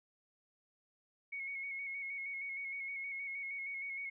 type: tone with vibrato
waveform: sine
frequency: 2201 Hz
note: C#7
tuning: 13 cents flat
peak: -39 dBFS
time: 1.32-4.1 s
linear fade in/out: 10 ms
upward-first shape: square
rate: 6.4 Hz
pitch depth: 26 cents each way
effects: none